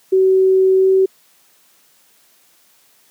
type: tone with pitch glide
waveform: sine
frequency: 378.6 to 381 Hz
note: F#4 to G4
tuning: +40 to -49 cents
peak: -9 dBFS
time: 0.12-1.06 s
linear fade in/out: 10 ms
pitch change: +11 cents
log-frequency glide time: 0.76-0.89 s
effects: white hiss -54 dBFS RMS until 3.1 s + high-pass 150 Hz 12 dB/octave